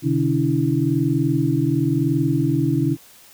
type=tone cluster; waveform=sine; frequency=129.9 / 150.9 / 283.7 / 326.1 Hz; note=C3 / D3 / C#4 / E4; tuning=-12 / +47 / +40 / -19 cents; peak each=-22 dBFS; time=0.02-2.97 s; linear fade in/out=50 ms; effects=white hiss -48 dBFS RMS until 3.33 s